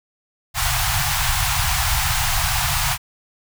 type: band-stop noise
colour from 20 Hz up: pink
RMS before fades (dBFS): -20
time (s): 0.54-2.98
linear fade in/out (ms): 50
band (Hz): 150 to 690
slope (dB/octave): 96
effects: none